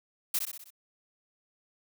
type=noise with echo; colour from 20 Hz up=blue; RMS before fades=-28 dBFS; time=0.34-0.39 s; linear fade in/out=5 ms; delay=63 ms; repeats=5; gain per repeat=-5 dB; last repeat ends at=0.705 s; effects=none